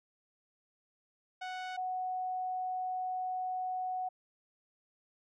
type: tone pair in turn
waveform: sawtooth / sine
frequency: 740 / 740 Hz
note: F#5 / F#5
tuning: 0 / 0 cents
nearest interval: unison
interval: 0 cents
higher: neither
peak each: -34 / -33 dBFS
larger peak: second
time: 1.41-1.77 / 1.77-4.09 s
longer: second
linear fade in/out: 10 ms
effects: low-pass 4000 Hz 12 dB/octave